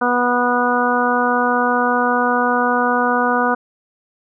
harmonic tone, 245.1 Hz, B3, 13 cents flat, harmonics 1 / 2 / 3 / 4 / 5 / 6, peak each -21 / -21 / -21 / -21 / -21 / -21 dBFS, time 0.01-3.55 s, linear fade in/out 10 ms, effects none

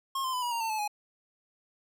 square tone with pitch steps, 1077 / 1038.5 / 1001.4 / 965.6 / 931.1 / 897.8 / 865.7 / 834.8 Hz, C6 / C6 / B5 / B5 / A#5 / A5 / A5 / G#5, +50 / -13 / +24 / -39 / -2 / +35 / -28 / +9 cents, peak -30 dBFS, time 0.15-0.878 s, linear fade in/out 5 ms, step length 91 ms, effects none

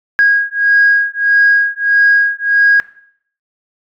sine beating tone pair, 1640 / 1641.6 Hz, G#6 / G#6, -22 / -21 cents, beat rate 1.6 Hz, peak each -11 dBFS, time 0.19-2.8 s, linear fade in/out 0 ms, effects noise-tail reverb RT60 0.6 s tail -17 dB re dry + tanh soft clip ceiling -1 dBFS

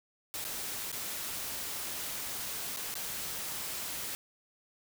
white noise with dropouts, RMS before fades -38 dBFS, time 0.34-4.15 s, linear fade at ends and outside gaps 0 ms, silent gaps 0.442-0.45 / 0.917-0.927 / 2.763-2.771 / 2.941-2.954 s, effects none

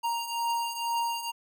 square beating tone pair, 932.3 / 934.4 Hz, A#5 / A#5, 0 / +4 cents, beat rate 2.1 Hz, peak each -35 / -30 dBFS, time 0.03-1.32 s, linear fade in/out 20 ms, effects none

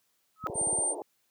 sine tone with exponential growth, 1280 Hz, D#6, 49 cents sharp, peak -25 dBFS, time 0.36-0.47 s, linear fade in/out 0 ms, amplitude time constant 22 ms
click train, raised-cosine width 5 ms, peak -28 dBFS, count 7, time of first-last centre 0.44-0.787 s, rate 17.3 Hz
pink band-pass noise, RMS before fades -38 dBFS, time 0.46-1.02 s, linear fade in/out 2 ms, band 310 to 940 Hz, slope 96 dB/octave
sine tone, 8870 Hz, C#9, in tune, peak -26 dBFS, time 0.54-0.95 s, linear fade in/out 50 ms
effects white hiss -73 dBFS RMS until 1.3 s + high-pass 100 Hz 12 dB/octave

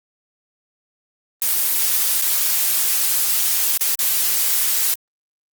blue noise with dropouts, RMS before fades -18 dBFS, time 1.42-4.94 s, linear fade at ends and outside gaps 1 ms, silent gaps 2.214-2.221 / 3.775-3.809 / 3.951-3.99 s, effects Opus 24 kbps

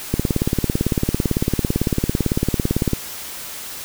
click train, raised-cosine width 3 ms, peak -4 dBFS, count 51, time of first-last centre 0.14-2.933 s, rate 17.9 Hz, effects white hiss -32 dBFS RMS until 3.84 s

